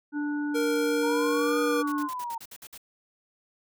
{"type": "harmonic tone", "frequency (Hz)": 293.7, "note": "D4", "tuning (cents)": 0, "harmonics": [1, 3, 5], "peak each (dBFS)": [-27, -42, -38], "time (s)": [0.12, 2.09], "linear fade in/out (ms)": 50}
{"type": "tone with pitch glide", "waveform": "square", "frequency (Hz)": [466.2, 478.2], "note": ["A#4", "A#4"], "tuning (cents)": [0, 44], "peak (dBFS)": -26, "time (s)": [0.54, 1.83], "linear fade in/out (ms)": 20, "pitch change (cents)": 44, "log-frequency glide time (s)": [0.79, 1.66]}
{"type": "linear two-way sweep", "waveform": "sine", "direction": "up then down", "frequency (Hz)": [907, 1244.5, 907], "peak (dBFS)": -31, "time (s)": [1.03, 2.38], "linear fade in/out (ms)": 5, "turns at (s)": 1.6}
{"type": "noise bursts", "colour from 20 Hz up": "white", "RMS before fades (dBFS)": -44, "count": 9, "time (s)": [1.87, 2.778], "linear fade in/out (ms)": 5, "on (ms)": 52, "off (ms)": 55}
{"effects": []}